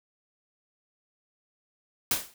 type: noise with exponential decay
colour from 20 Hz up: white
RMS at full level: -22 dBFS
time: 2.11-2.34 s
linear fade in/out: 2 ms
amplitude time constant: 50 ms
effects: none